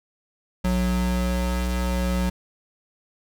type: tone pair together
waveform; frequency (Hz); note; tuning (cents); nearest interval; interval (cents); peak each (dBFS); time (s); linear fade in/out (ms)
square; 60.9 / 183.18; B1 / F#3; -24 / -17; octave + perfect fifth; 1907; -24 / -25; 0.64-2.3; 10
effects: none